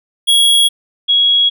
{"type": "tone pair in turn", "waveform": ["square", "sine"], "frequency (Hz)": [3322, 3322], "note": ["G#7", "G#7"], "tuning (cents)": [0, 0], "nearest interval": "unison", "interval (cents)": 0, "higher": "neither", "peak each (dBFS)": -8, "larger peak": "neither", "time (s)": [[0.27, 0.69], [1.08, 1.5]], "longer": "neither", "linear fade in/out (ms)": 20, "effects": []}